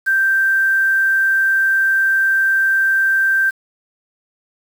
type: tone with quantisation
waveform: sine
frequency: 1568 Hz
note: G6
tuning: in tune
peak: -12 dBFS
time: 0.06-3.51 s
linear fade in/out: 20 ms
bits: 6
effects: none